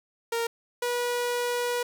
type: tone pair in turn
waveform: sawtooth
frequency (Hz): 464 / 485.4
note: A#4 / B4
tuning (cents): -8 / -30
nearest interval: minor second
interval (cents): 78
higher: second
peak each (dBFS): -22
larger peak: neither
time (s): 0.32-0.47 / 0.82-1.83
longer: second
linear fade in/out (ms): 5
effects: none